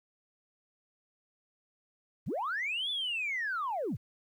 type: linear two-way sweep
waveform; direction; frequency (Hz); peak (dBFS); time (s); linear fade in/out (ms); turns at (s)
sine; up then down; 65.41 to 3520 to 65.41; -30; 2.26-3.97; 20; 2.9
effects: tanh soft clip ceiling -27 dBFS + 11-bit